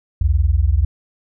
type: tone pair together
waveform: sine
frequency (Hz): 61.74 / 82.41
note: B1 / E2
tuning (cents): 0 / 0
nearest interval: perfect fourth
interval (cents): 500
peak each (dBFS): -15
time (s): 0.21-0.85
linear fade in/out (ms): 5
effects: none